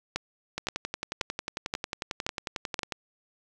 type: two click trains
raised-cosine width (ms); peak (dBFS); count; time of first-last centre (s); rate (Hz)
0.2; -14 / -11; 27 / 6; 0.58-2.922 / 0.16-2.792; 11.1 / 1.9
effects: none